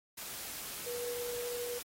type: tone in noise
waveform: sine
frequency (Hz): 483.5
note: B4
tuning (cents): -37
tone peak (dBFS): -37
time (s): 0.86-1.79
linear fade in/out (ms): 10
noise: white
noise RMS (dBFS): -43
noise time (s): 0.17-1.83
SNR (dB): +3
effects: AAC 48 kbps